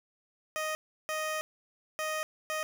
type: tone bursts at uneven times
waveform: 15% pulse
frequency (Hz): 622.3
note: D#5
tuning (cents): 0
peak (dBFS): -25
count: 4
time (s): 0.56-0.75 / 1.09-1.41 / 1.99-2.23 / 2.5-2.63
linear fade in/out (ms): 0
effects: none